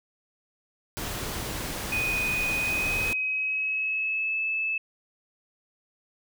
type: noise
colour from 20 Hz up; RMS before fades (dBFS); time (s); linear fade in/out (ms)
pink; -33; 0.97-3.13; 0
type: tone with pitch glide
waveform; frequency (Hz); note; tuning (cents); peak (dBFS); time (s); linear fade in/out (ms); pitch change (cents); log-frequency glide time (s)
sine; 2489 to 2614; D#7 to E7; 0 to -15; -25; 1.92-4.78; 5; +85; 2.55-4.41
effects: none